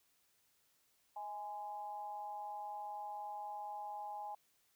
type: tone with amplitude modulation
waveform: sine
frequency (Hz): 830.6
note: G#5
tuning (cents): 0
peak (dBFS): -39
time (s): 1.16-4.35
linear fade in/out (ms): 5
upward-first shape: sine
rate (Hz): 196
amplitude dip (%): 65
effects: white hiss -75 dBFS RMS until 4.75 s